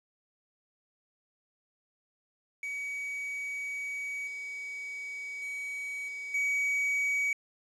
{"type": "tone with level steps", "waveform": "triangle", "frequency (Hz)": 2265, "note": "C#7", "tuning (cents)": 37, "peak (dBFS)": [-32, -35, -33, -35, -25], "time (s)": [2.63, 7.33], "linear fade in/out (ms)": 2, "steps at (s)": [4.27, 5.42, 6.08, 6.34], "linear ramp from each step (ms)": 5, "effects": ["resampled to 24000 Hz", "9-bit"]}